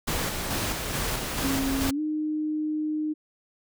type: noise with tremolo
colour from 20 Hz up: pink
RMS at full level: -28 dBFS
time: 0.07-1.91 s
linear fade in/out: 10 ms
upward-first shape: square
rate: 2.3 Hz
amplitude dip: 30%
type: tone with pitch glide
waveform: sine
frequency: 270 to 306.6 Hz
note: C#4 to D#4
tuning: -45 to -25 cents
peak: -25 dBFS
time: 1.43-3.14 s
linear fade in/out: 20 ms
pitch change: +220 cents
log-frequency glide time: 1.91-2 s
effects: none